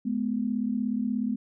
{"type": "tone pair together", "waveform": "sine", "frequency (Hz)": [212.2, 248.9], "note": ["G#3", "B3"], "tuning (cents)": [38, 14], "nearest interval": "minor third", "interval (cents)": 276, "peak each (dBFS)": -28, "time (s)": [0.05, 1.36], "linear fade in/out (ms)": 10, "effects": []}